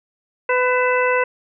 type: harmonic tone with a mistuned harmonic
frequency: 501 Hz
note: B4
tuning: 25 cents sharp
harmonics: 1 / 2 / 3 / 4 / 5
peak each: -18 / -21 / -23 / -24 / -25 dBFS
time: 0.49-1.24 s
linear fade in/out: 5 ms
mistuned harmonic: 5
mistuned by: +87 cents
effects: none